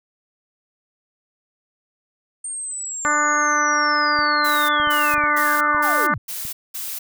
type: linear sweep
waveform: sine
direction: down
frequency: 8730 to 77.3 Hz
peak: -26 dBFS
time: 2.44-6.18 s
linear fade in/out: 5 ms
type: harmonic tone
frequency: 296.7 Hz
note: D4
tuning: 18 cents sharp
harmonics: 1 / 2 / 3 / 4 / 5 / 6 / 7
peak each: -30 / -29 / -28 / -19 / -21 / -27 / -30 dBFS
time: 3.05-6.14 s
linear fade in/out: 0 ms
type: clicks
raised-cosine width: 5 ms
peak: -26 dBFS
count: 8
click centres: 4.19 / 4.8 / 4.873 / 5.139 / 5.181 / 5.238 / 5.747 / 6.452 s
type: noise bursts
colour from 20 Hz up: blue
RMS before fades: -29 dBFS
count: 6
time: 4.44-6.99 s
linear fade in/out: 10 ms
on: 250 ms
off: 210 ms
effects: none